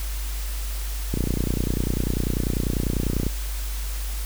click train, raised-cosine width 3 ms, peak -11 dBFS, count 65, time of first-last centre 1.14-3.266 s, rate 30.1 Hz, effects added 50 Hz sine -26 dBFS peak until 4.25 s + white hiss -37 dBFS RMS until 4.25 s

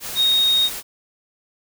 sine tone in noise, 3729 Hz, A#7, in tune, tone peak -14 dBFS, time 0.15-0.7 s, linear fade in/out 50 ms, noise white, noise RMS -30 dBFS, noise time 0-0.83 s, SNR +13 dB, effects none

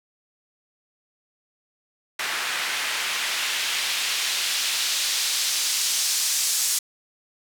white noise with band-pass filter sweep, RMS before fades -25 dBFS, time 2.19-6.79 s, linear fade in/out 5 ms, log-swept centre 1700 to 6700 Hz, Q 1, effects none

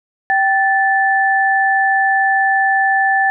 sine tone pair together, 778 / 1753.1 Hz, G5 / A6, -13 / -7 cents, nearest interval octave + major second, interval 1406 cents, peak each -14 dBFS, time 0.3-3.3 s, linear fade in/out 0 ms, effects none

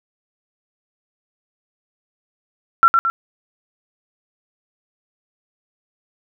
sine tone with echo, 1357 Hz, E6, 50 cents sharp, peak -6 dBFS, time 2.83-2.88 s, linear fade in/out 0 ms, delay 110 ms, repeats 2, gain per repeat -5 dB, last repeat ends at 3.1 s, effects none

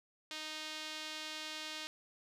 sawtooth tone with band-pass filter, 310 Hz, D#4, 6 cents flat, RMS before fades -44 dBFS, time 0.31-1.87 s, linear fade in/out 0 ms, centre 3800 Hz, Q 1.4, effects none

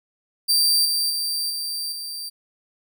sawtooth tone with level steps, 4686 Hz, D8, 5 cents flat, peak -13 / -17 / -20 / -23 / -27 dBFS, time 0.48-2.3 s, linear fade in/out 20 ms, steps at 0.85 / 1.1 / 1.5 / 1.92 s, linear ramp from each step 2 ms, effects none

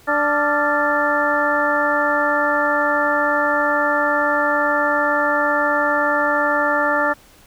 harmonic tone with a mistuned harmonic, 293.7 Hz, D4, in tune, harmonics 1 / 2 / 3 / 4 / 5 / 6, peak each -26 / -21 / -23 / -24 / -22 / -21 dBFS, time 0.07-7.14 s, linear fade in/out 20 ms, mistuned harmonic 5, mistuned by -100 cents, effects pink hiss -49 dBFS RMS until 7.46 s

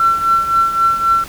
sine tone with tremolo, 1350 Hz, E6, 41 cents sharp, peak -7 dBFS, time 0-1.24 s, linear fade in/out 2 ms, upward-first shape triangle, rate 3.8 Hz, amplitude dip 75%, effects tanh soft clip ceiling -3 dBFS + pink hiss -33 dBFS RMS until 1.28 s

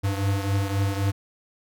square beating tone pair, 98 / 101.8 Hz, G2 / G#2, 0 / -34 cents, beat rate 3.8 Hz, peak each -24 / -29 dBFS, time 0.03-1.12 s, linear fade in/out 20 ms, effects none

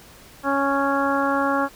harmonic tone, 277.2 Hz, C#4, in tune, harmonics 1 / 2 / 3 / 4 / 5 / 6, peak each -24 / -25 / -26 / -25 / -26 / -31 dBFS, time 0.43-1.69 s, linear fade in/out 50 ms, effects pink hiss -47 dBFS RMS until 1.75 s

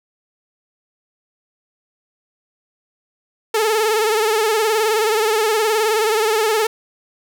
sawtooth tone with vibrato, 435.4 Hz, A4, 18 cents flat, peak -11 dBFS, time 3.54-6.67 s, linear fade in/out 5 ms, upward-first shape sine, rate 19 Hz, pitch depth 74 cents each way, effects none

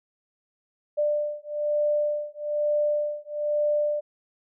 sine beating tone pair, 593 / 594.1 Hz, D5 / D5, +17 / +20 cents, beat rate 1.1 Hz, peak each -26 dBFS, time 0.97-4.01 s, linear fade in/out 20 ms, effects none

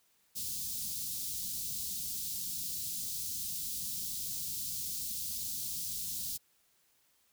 white band-stop noise, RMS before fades -38 dBFS, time 0.35-6.38 s, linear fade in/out 20 ms, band 220 to 4000 Hz, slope 24 dB/octave, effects white hiss -71 dBFS RMS until 7.32 s

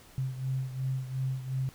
sine beating tone pair, 130.81 / 133.61 Hz, C3 / C3, 0 / +37 cents, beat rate 2.8 Hz, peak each -31 / -36 dBFS, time 0.18-1.69 s, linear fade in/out 0 ms, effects pink hiss -55 dBFS RMS until 1.74 s

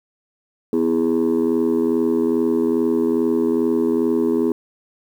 sine chord, E major, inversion second, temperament just, 247.2 / 329.6 / 412 Hz, B3 / E4 / G#4, +2 / 0 / -14 cents, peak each -18 dBFS, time 0.73-4.52 s, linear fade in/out 2 ms, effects tanh soft clip ceiling -11 dBFS + 8-bit

